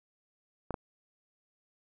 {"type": "clicks", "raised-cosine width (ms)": 1, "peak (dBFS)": -20, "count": 2, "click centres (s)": [0.707, 0.742], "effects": []}